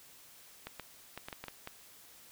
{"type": "clicks", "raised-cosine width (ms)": 0.3, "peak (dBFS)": -25, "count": 8, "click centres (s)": [0.67, 0.797, 1.176, 1.285, 1.328, 1.44, 1.483, 1.674], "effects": ["white hiss -57 dBFS RMS until 2.31 s"]}